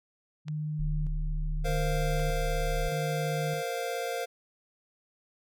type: tone with tremolo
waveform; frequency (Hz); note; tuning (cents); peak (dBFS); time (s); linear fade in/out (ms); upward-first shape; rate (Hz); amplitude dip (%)
sine; 152.4; D#3; -36; -30; 0.45-3.63; 50; square; 0.81; 50
type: clicks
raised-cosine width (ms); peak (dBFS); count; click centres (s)
0.2; -28; 2; 0.483 / 2.196
type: tone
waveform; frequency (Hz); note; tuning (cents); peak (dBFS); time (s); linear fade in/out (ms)
sine; 36.71; D1; 0; -28; 0.79-2.89; 10
type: chord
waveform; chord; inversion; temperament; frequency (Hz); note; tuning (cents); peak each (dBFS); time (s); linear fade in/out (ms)
square; Bb suspended second; none; equal with one note detuned; 466.2 / 523.3 / 696; Bb4 / C5 / F5; 0 / 0 / -6; -36; 1.64-4.26; 20
effects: none